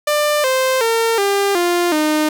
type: tone with pitch steps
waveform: sawtooth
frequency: 595 / 521 / 456.2 / 399.4 / 349.7 / 306.2 Hz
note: D5 / C5 / A#4 / G4 / F4 / D#4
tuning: +22 / -7 / -37 / +32 / +2 / -28 cents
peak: -10 dBFS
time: 0.07-2.29 s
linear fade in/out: 5 ms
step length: 370 ms
effects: none